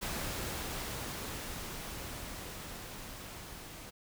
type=noise with level ramp; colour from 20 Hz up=pink; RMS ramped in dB=-37 to -48 dBFS; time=0.01-3.91 s; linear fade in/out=20 ms; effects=none